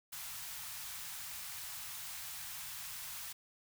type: band-stop noise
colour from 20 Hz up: white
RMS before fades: -45 dBFS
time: 0.12-3.33 s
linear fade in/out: 10 ms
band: 160 to 790 Hz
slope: 24 dB/octave
effects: none